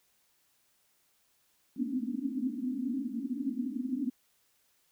white band-pass noise, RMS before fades -34 dBFS, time 1.76-4.1 s, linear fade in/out 10 ms, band 230 to 280 Hz, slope 96 dB/octave, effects white hiss -71 dBFS RMS until 4.91 s

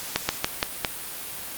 slowing click train, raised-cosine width 0.2 ms, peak -3 dBFS, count 5, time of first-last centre 0.16-0.848 s, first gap 130 ms, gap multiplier 1.19, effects white hiss -35 dBFS RMS until 1.57 s + Opus 48 kbps

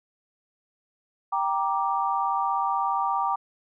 sine chord, G minor, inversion none, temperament just, 784 / 940.8 / 1176 Hz, G5 / Bb5 / D6, 0 / +16 / +2 cents, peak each -27 dBFS, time 1.32-3.36 s, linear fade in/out 10 ms, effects none

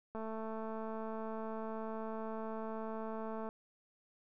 click train, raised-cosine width 1 ms, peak -30 dBFS, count 739, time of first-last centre 0.15-3.489 s, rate 221 Hz, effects none

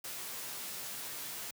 white noise with comb filter, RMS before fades -42 dBFS, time 0.04-1.51 s, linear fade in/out 5 ms, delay 15 ms, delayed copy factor +0.55, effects high-pass 100 Hz 12 dB/octave

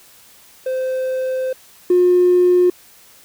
triangle tone pair in turn, 518 / 358.5 Hz, C5 / F4, -17 / +45 cents, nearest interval tritone, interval 638 cents, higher first, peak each -16 / -6 dBFS, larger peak second, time 0.66-1.53 / 1.9-2.7 s, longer first, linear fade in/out 5 ms, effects tanh soft clip ceiling -7 dBFS + white hiss -47 dBFS RMS until 3.24 s

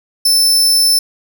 sawtooth tone, 5290 Hz, E8, 5 cents sharp, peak -6 dBFS, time 0.25-0.99 s, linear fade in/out 5 ms, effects none

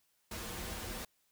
pink noise with comb filter, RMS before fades -42 dBFS, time 0.31-1.05 s, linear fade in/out 5 ms, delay 7.1 ms, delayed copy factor -0.6, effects white hiss -75 dBFS RMS until 1.31 s

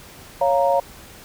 sine chord, Bb minor, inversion first, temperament equal, 554.4 / 698.5 / 932.3 Hz, Db5 / F5 / Bb5, 0 / 0 / 0 cents, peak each -18 / -20 / -21 dBFS, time 0.41-0.8 s, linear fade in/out 5 ms, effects pink hiss -43 dBFS RMS until 1.24 s

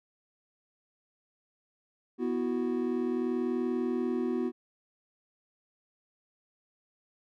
triangle chord, B suspended fourth, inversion none, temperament equal, 246.9 / 329.6 / 370 Hz, B3 / E4 / F#4, 0 / 0 / 0 cents, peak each -29 / -33 / -30 dBFS, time 2.18-4.52 s, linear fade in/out 50 ms, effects none

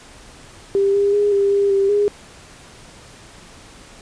sine tone with pitch steps, 395.8 / 402.2 / 411 / 398.6 / 400.9 / 393.4 / 410.8 Hz, G4 / G4 / G#4 / G4 / G4 / G4 / G#4, +17 / +44 / -18 / +29 / +39 / +6 / -19 cents, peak -13 dBFS, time 0.75-2.08 s, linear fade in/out 0 ms, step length 190 ms, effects pink hiss -43 dBFS RMS until 4.01 s + resampled to 22050 Hz

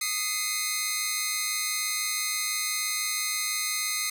10% pulse tone cluster, 1246 / 2051 / 2157 Hz, D#6 / C7 / C#7, +2 / -35 / -48 cents, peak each -27 / -20 / -23 dBFS, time 0.01-4.1 s, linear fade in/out 5 ms, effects none

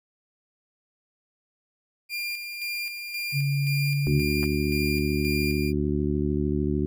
30% pulse tone with tremolo, 2397 Hz, D7, 35 cents sharp, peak -26 dBFS, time 2.09-5.73 s, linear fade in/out 50 ms, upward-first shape square, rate 1.9 Hz, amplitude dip 45%
sine tone with pitch glide, 140.2 to 141.5 Hz, C#3 to C#3, +20 to +36 cents, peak -22 dBFS, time 3.32-4.23 s, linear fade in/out 50 ms, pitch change +16 cents, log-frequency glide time 3.74-3.89 s
harmonic tone, 73.42 Hz, D2, in tune, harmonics 1 / 2 / 3 / 4 / 5, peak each -29 / -29 / -29 / -29 / -29 dBFS, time 4.07-6.86 s, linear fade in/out 0 ms
clicks, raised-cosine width 0.5 ms, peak -23 dBFS, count 2, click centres 4.43 / 4.44 s
effects none

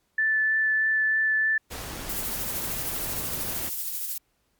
sine tone with vibrato, 1753 Hz, A6, 7 cents flat, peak -20 dBFS, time 0.18-1.58 s, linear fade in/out 5 ms, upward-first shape triangle, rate 3.2 Hz, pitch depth 9 cents each way
pink noise, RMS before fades -36 dBFS, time 1.7-3.7 s, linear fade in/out 20 ms
violet noise with tremolo, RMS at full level -29 dBFS, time 2.09-4.18 s, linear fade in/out 5 ms, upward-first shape sine, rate 13 Hz, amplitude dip 35%
effects pink hiss -71 dBFS RMS until 4.59 s + MP3 96 kbps

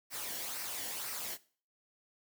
white noise with flanger, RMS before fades -40 dBFS, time 0.1-1.38 s, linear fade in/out 50 ms, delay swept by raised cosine 0.28 to 0.82 ms, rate 2 Hz, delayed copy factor -0.5, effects noise-tail reverb RT60 0.4 s tail -18 dB re dry

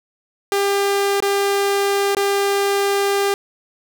sawtooth tone with dropouts, 399.2 Hz, G4, 32 cents sharp, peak -12 dBFS, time 0.52-3.34 s, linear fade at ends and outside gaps 1 ms, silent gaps 1.203-1.224 / 2.149-2.168 s, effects none

